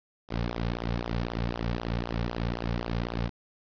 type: tone with flanger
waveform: sawtooth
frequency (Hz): 58.27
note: A#1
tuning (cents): 0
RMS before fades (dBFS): -31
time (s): 0.28-3.31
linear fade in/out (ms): 50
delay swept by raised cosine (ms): 0.42 to 3.12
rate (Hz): 3.9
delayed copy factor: -0.85
effects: resampled to 11025 Hz + 8-bit